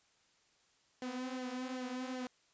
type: tone with flanger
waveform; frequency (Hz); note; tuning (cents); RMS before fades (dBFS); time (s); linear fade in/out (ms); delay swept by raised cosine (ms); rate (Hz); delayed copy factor
sawtooth; 254.3; C4; -49; -41; 1.02-2.27; 2; 0.78 to 6.48; 2.6; -0.6
effects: white hiss -71 dBFS RMS until 2.53 s + resampled to 16000 Hz